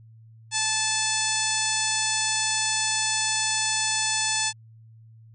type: harmonic tone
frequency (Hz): 873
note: A5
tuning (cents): -14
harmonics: 1 / 2 / 3 / 4 / 5 / 6 / 7 / 8 / 9 / 10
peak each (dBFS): -32 / -32 / -32 / -32 / -32 / -32 / -32 / -32 / -32 / -32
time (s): 0.51-4.53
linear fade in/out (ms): 50
effects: added 112 Hz sine -47 dBFS peak until 5.34 s